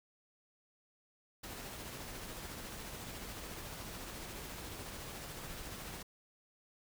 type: noise with tremolo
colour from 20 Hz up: pink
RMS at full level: -45 dBFS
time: 1.43-6.03 s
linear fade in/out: 10 ms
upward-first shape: sine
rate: 14 Hz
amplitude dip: 25%
effects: none